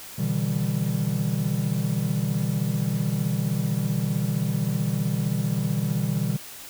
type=chord; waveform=triangle; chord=E minor seventh; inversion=second; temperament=equal with one note detuned; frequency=123.47 / 146.83 / 162.36 / 196 Hz; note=B2 / D3 / E3 / G3; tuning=0 / 0 / -26 / 0 cents; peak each=-26 dBFS; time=0.18-6.37 s; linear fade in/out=10 ms; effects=white hiss -41 dBFS RMS until 6.69 s